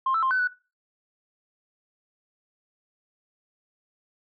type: tone with pitch steps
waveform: sine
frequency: 1058 / 1322 / 1053 / 1513 / 1481 Hz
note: C6 / E6 / C6 / F#6 / F#6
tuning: +19 / +5 / +11 / +38 / +1 cents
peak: -20 dBFS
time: 0.06-0.475 s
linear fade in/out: 5 ms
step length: 83 ms
effects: noise-tail reverb RT60 0.3 s tail -20 dB re dry + tanh soft clip ceiling -16 dBFS